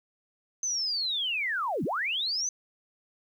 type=linear two-way sweep; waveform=sine; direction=down then up; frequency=6250 to 130 to 6250 Hz; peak=-27 dBFS; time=0.63-2.49 s; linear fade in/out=2 ms; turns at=1.84 s; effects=10-bit